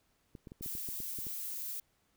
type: clicks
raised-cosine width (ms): 3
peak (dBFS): -34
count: 10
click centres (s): 0.352 / 0.472 / 0.519 / 0.61 / 0.661 / 0.752 / 0.888 / 1.003 / 1.188 / 1.268
type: noise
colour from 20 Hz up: violet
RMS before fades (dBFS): -40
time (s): 0.62-1.8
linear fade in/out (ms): 5
effects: pink hiss -74 dBFS RMS until 2.16 s